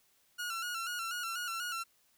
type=tone with vibrato; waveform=sawtooth; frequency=1396.9 Hz; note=F6; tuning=in tune; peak=-32 dBFS; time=0.38-1.84 s; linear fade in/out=20 ms; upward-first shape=square; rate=4.1 Hz; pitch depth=57 cents each way; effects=white hiss -70 dBFS RMS until 2.17 s